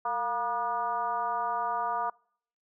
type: tone with frequency modulation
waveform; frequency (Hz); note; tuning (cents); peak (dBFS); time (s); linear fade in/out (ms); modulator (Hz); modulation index
sine; 957; A#5; +45; -27; 0.05-2.1; 5; 251; 1.2
effects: noise-tail reverb RT60 0.6 s tail -26 dB re dry